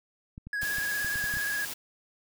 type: clicks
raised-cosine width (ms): 5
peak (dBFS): -29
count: 9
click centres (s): 0.379 / 0.47 / 0.632 / 0.784 / 1.046 / 1.157 / 1.241 / 1.339 / 1.37
type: tone with vibrato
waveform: triangle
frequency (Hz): 1661.2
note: G#6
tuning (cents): 0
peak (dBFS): -27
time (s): 0.53-1.65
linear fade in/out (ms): 2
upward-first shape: square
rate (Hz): 17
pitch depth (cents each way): 22
type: noise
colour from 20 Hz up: white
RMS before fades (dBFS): -37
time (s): 0.61-1.74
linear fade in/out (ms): 10
effects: none